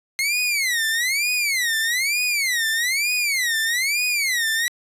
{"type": "tone with vibrato", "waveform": "sawtooth", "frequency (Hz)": 2099, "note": "C7", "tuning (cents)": 5, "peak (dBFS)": -16, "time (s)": [0.19, 4.68], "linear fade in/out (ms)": 0, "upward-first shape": "sine", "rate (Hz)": 1.1, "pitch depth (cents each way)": 290, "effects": ["resampled to 32000 Hz"]}